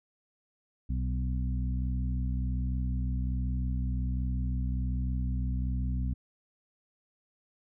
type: harmonic tone with a mistuned harmonic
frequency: 63.4 Hz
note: B1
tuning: 46 cents sharp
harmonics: 1 / 2 / 3 / 4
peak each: -29 / -35 / -39 / -41 dBFS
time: 0.89-6.14 s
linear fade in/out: 10 ms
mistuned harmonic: 2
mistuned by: -29 cents
effects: none